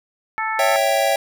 harmonic tone, 440 Hz, A4, in tune, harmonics 2 / 3 / 4 / 5, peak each -24 / -26 / -27 / -28 dBFS, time 0.38-0.76 s, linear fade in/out 0 ms
square chord, C# diminished, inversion none, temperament equal, 554.4 / 659.3 / 784 Hz, C#5 / E5 / G5, 0 / 0 / 0 cents, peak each -21 dBFS, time 0.59-1.16 s, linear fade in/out 2 ms
effects none

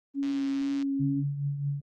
sine tone with vibrato, 276.9 Hz, C#4, 2 cents flat, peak -26 dBFS, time 0.14-1.24 s, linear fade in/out 50 ms, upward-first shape sine, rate 2.1 Hz, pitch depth 15 cents each way
click train, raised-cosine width 0.2 ms, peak -28 dBFS, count 79, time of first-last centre 0.23-0.825 s, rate 131 Hz
sine tone with tremolo, 142.1 Hz, C#3, 43 cents sharp, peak -25 dBFS, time 0.99-1.81 s, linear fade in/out 20 ms, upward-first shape triangle, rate 4.7 Hz, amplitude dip 60%
effects Opus 24 kbps

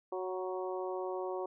harmonic tone with a mistuned harmonic, 185 Hz, F#3, in tune, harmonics 2 / 3 / 4 / 5 / 6, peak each -37 / -41 / -43 / -45 / -47 dBFS, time 0.12-1.46 s, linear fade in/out 5 ms, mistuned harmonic 5, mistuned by +22 cents, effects none

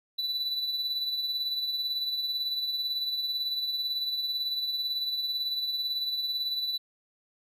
triangle tone with tremolo, 3972 Hz, B7, 9 cents sharp, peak -25 dBFS, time 0.18-6.78 s, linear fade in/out 10 ms, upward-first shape sine, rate 18 Hz, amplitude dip 45%, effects none

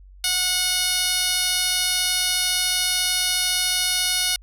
10% pulse tone with band-pass filter, 731 Hz, F#5, 21 cents flat, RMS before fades -22 dBFS, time 0.24-4.36 s, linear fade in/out 2 ms, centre 7400 Hz, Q 1.1, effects added 47 Hz sine -43 dBFS peak until 4.42 s

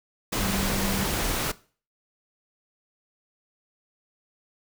sine tone in noise, 194.9 Hz, G3, 10 cents flat, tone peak -29 dBFS, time 0.4-1.05 s, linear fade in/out 10 ms, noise pink, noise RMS -27 dBFS, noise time 0.32-1.52 s, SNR -5 dB, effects noise-tail reverb RT60 0.4 s tail -19 dB re dry

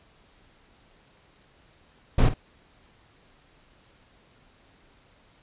brown noise with echo, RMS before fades -17 dBFS, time 2.18-2.29 s, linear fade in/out 5 ms, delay 50 ms, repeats 1, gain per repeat -12 dB, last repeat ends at 2.34 s, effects pink hiss -59 dBFS RMS until 5.42 s + resampled to 8000 Hz

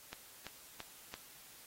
click train, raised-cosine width 0.2 ms, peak -26 dBFS, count 4, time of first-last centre 0.13-1.14 s, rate 2.97 Hz, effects white hiss -57 dBFS RMS until 1.66 s + AAC 48 kbps

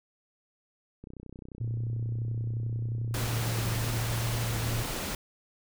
click train, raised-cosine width 3 ms, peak -31 dBFS, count 93, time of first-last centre 1.04-3.97 s, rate 31.4 Hz
sine tone with vibrato, 114.8 Hz, A#2, 26 cents flat, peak -29 dBFS, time 1.6-4.83 s, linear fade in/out 10 ms, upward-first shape triangle, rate 0.83 Hz, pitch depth 9 cents each way
pink noise, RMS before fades -34 dBFS, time 3.14-5.15 s, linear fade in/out 2 ms
effects none

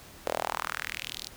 sawtooth tone with high-pass filter sweep, 40.09 Hz, E1, 47 cents flat, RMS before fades -35 dBFS, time 0.26-1.28 s, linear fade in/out 0 ms, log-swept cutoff 510 to 4600 Hz, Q 2.8, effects pink hiss -50 dBFS RMS until 1.36 s

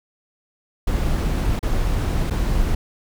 brown noise with dropouts, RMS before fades -20 dBFS, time 0.87-2.75 s, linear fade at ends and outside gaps 5 ms, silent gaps 1.593-1.628 / 2.3-2.307 s, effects none

